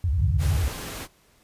sine tone with vibrato, 77.78 Hz, D#2, in tune, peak -20 dBFS, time 0.04-0.68 s, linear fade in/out 0 ms, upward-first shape square, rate 11 Hz, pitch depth 260 cents each way
sine chord, G suspended fourth, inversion none, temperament equal with one note detuned, 98 / 129.91 / 146.83 Hz, G2 / C3 / D3, 0 / -12 / 0 cents, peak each -27 / -31 / -29 dBFS, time 0.18-0.59 s, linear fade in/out 20 ms
pink noise, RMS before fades -35 dBFS, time 0.38-1.08 s, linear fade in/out 50 ms
effects pink hiss -60 dBFS RMS until 1.43 s + resampled to 32000 Hz

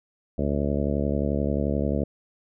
harmonic tone, 71.4 Hz, D2, 48 cents flat, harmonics 1 / 2 / 3 / 4 / 5 / 6 / 7 / 8 / 9, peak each -28 / -30 / -28 / -31 / -35 / -34 / -33 / -33 / -36 dBFS, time 0.38-2.04 s, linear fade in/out 5 ms, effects none

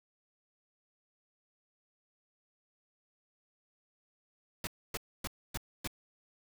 pink noise bursts, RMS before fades -37 dBFS, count 5, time 4.64-5.875 s, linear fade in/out 2 ms, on 31 ms, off 270 ms, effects none

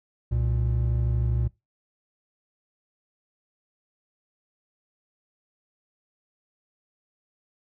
triangle tone pair together, 65.41 / 118.04 Hz, C2 / A#2, 0 / +22 cents, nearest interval minor seventh, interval 1022 cents, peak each -23 dBFS, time 0.31-1.48 s, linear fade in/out 10 ms, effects noise-tail reverb RT60 0.2 s tail -20 dB re dry

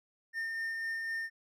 triangle tone with tremolo, 1815 Hz, A#6, 47 cents flat, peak -31 dBFS, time 0.33-1.3 s, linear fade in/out 50 ms, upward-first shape sine, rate 4 Hz, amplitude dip 25%, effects none

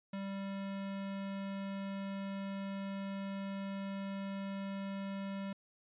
square tone, 196 Hz, G3, in tune, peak -39 dBFS, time 0.13-5.53 s, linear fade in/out 5 ms, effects resampled to 8000 Hz

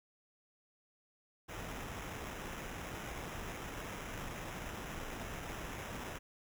pink noise with sample-and-hold, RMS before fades -44 dBFS, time 1.48-6.19 s, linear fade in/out 20 ms, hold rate 4410 Hz, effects none

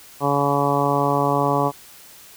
harmonic tone, 141.9 Hz, C#3, 41 cents sharp, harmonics 1 / 2 / 3 / 4 / 5 / 6 / 7 / 8, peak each -25 / -25 / -25 / -25 / -25 / -25 / -25 / -25 dBFS, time 0.2-1.72 s, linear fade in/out 50 ms, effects white hiss -45 dBFS RMS until 2.36 s

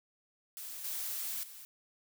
blue noise with level steps, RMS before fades -44 / -38 / -50 dBFS, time 0.57-1.65 s, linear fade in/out 0 ms, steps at 0.84 / 1.43 s, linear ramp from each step 5 ms, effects none

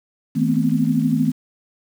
sine tone cluster, 159.6 / 218.7 / 245.5 / 258.2 Hz, D#3 / A3 / B3 / C4, +44 / -10 / -10 / -23 cents, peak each -21 dBFS, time 0.35-1.32 s, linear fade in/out 20 ms, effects 7-bit

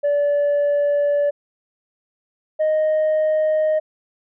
sine tone pair in turn, 578 / 620.9 Hz, D5 / D#5, -28 / -4 cents, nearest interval minor second, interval 124 cents, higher second, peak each -13 dBFS, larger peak neither, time 0.03-1.31 / 2.59-3.8 s, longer first, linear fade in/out 20 ms, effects tanh soft clip ceiling -14 dBFS

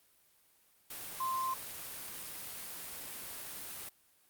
sine tone in noise, 1046.5 Hz, C6, in tune, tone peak -32 dBFS, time 1.2-1.54 s, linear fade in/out 5 ms, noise white, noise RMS -44 dBFS, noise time 0.9-3.89 s, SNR +9 dB, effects white hiss -68 dBFS RMS until 4.29 s + Opus 32 kbps

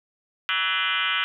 sine tone with frequency modulation, 2217 Hz, C#7, in tune, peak -21 dBFS, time 0.49-1.24 s, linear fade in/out 0 ms, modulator 180 Hz, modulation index 5.6, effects none

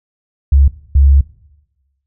sine tone pair in turn, 69.2 / 69.2 Hz, C#2 / C#2, -2 / -2 cents, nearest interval unison, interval 0 cents, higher neither, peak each -5 dBFS, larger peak neither, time 0.52-0.68 / 0.95-1.21 s, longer second, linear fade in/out 5 ms, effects noise-tail reverb RT60 1.0 s tail -18 dB re dry

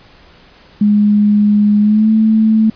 sine tone with pitch glide, 207.7 to 219.2 Hz, G#3 to A3, 0 to -6 cents, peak -7 dBFS, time 0.81-2.7 s, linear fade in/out 5 ms, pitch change +94 cents, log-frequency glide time 1.8-2.1 s, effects pink hiss -44 dBFS RMS until 2.75 s + resampled to 11025 Hz

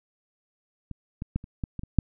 clicks, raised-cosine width 5 ms, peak -24 / -20 / -14 / -29 / -17 / -21 / -24 / -6 dBFS, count 8, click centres 0.913 / 1.221 / 1.36 / 1.441 / 1.638 / 1.793 / 1.835 / 1.987 s, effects none

